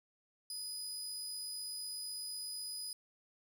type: tone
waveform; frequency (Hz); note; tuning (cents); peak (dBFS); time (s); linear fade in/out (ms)
25% pulse; 4974; D#8; -1; -36; 0.5-2.93; 2
effects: 12-bit